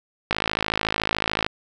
click train, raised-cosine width 0.3 ms, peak -5 dBFS, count 63, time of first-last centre 0.31-1.465 s, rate 53.7 Hz, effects none

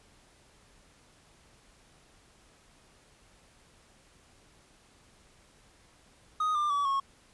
triangle tone with pitch steps, 1247 / 1194.1 / 1143.5 / 1095 Hz, D#6 / D6 / D6 / C#6, +3 / +28 / -47 / -22 cents, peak -24 dBFS, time 6.4-7 s, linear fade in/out 5 ms, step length 150 ms, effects pink hiss -61 dBFS RMS until 7.33 s + resampled to 24000 Hz

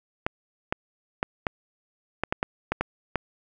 clicks, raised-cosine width 0.5 ms, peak -9 dBFS, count 10, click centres 0.265 / 0.725 / 1.229 / 1.468 / 2.236 / 2.325 / 2.429 / 2.72 / 2.81 / 3.157 s, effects none

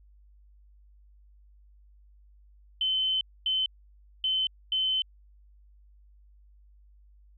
sine tone bursts at uneven times, 3061 Hz, G7, 42 cents flat, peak -24 dBFS, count 4, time 2.81-3.21 / 3.46-3.66 / 4.24-4.47 / 4.72-5.02 s, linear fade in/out 2 ms, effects added 50 Hz sine -54 dBFS peak until 7.37 s

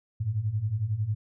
sine beating tone pair, 100 / 111 Hz, G2 / A2, +35 / +16 cents, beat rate 11 Hz, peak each -31 / -27 dBFS, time 0.2-1.15 s, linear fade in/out 10 ms, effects none

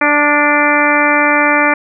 harmonic tone with a mistuned harmonic, 294.1 Hz, D4, 3 cents sharp, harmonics 1 / 2 / 3 / 4 / 5 / 6 / 7 / 8, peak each -17 / -17 / -17 / -17 / -17 / -17 / -17 / -17 dBFS, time 0.01-1.74 s, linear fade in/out 5 ms, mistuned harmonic 5, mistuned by -23 cents, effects none

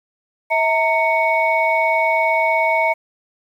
sine tone cluster, 646 / 917 / 2226 Hz, E5 / A#5 / C#7, -35 / -29 / +7 cents, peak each -18 dBFS, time 0.5-2.94 s, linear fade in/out 20 ms, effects tanh soft clip ceiling -5 dBFS + 8-bit

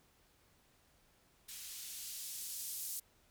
violet noise with band-pass filter sweep, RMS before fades -45 dBFS, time 1.48-3 s, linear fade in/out 10 ms, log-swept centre 2600 to 7200 Hz, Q 0.71, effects pink hiss -70 dBFS RMS until 3.3 s

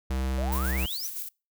square tone, 65.41 Hz, C2, in tune, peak -27 dBFS, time 0.1-0.86 s, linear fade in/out 5 ms
sine exponential sweep, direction up, 546 to 6210 Hz, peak -33 dBFS, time 0.38-1.07 s, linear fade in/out 5 ms
violet noise with tremolo, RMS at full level -34 dBFS, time 0.52-1.29 s, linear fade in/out 5 ms, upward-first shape square, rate 7.8 Hz, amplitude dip 40%
effects noise-tail reverb RT60 0.3 s tail -26 dB re dry

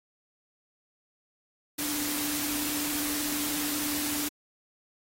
sine tone in noise, 294.9 Hz, D4, 7 cents sharp, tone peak -34 dBFS, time 1.78-4.29 s, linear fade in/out 10 ms, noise white, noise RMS -32 dBFS, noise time 1.78-4.29 s, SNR -5 dB, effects AAC 48 kbps

